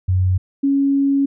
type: tone pair in turn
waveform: sine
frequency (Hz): 92.5 / 277.2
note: F#2 / C#4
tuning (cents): 0 / 0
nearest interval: octave + perfect fifth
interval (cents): 1900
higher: second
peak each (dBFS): -13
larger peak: neither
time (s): 0.08-0.38 / 0.63-1.26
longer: second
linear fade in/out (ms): 10
effects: none